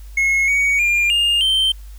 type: tone with pitch steps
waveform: triangle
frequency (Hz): 2172 / 2244 / 2402 / 2822 / 3118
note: C#7 / C#7 / D7 / F7 / G7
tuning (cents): -36 / +21 / +38 / +17 / -10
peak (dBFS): -12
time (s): 0.17-1.72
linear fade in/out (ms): 5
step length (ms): 310
effects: added 50 Hz sine -33 dBFS peak until 1.98 s + white hiss -51 dBFS RMS until 1.98 s